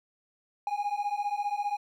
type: beating tone pair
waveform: triangle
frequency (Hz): 812 / 827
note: G#5 / G#5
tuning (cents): -39 / -8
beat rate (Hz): 15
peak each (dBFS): -30 / -29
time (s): 0.67-1.77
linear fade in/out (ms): 2
effects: none